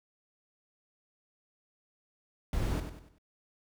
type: noise with echo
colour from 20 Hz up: brown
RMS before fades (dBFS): -31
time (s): 2.53-2.8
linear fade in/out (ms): 2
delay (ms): 96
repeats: 4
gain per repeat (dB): -8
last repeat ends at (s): 3.184
effects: none